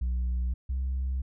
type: tone pair in turn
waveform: sine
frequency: 61.6 / 65.26 Hz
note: B1 / C2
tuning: -4 / -4 cents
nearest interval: minor second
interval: 100 cents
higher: second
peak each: -23 / -25 dBFS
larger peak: first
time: 0.01-0.54 / 0.69-1.22 s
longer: neither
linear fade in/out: 10 ms
effects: tanh soft clip ceiling -25 dBFS